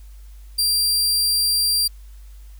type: tone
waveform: sawtooth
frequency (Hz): 4725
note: D8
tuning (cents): +10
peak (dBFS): -14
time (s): 0.58-1.88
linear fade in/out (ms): 10
effects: added 50 Hz sine -38 dBFS peak until 2.59 s + white hiss -57 dBFS RMS until 2.59 s